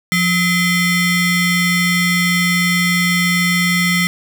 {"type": "ring-modulated tone", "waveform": "40% pulse", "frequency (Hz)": 1108.7, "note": "C#6", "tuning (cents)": 0, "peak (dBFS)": -9, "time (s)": [0.12, 4.07], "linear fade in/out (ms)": 0, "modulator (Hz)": 932, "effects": []}